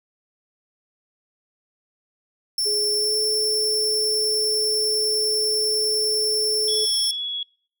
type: tone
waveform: sawtooth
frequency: 5390 Hz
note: E8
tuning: 38 cents sharp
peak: -18 dBFS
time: 2.58-7.11 s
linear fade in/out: 2 ms
type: tone with pitch glide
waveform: sine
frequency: 420 to 430.3 Hz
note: G#4 to A4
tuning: +19 to -39 cents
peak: -26 dBFS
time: 2.65-6.86 s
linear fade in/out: 20 ms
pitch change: +42 cents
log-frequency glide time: 2.94-3.17 s
type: tone with vibrato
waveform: sine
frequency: 3364 Hz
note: G#7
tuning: 22 cents sharp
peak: -25 dBFS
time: 6.68-7.43 s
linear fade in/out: 2 ms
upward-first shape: triangle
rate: 2.4 Hz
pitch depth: 8 cents each way
effects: noise-tail reverb RT60 0.5 s tail -24 dB re dry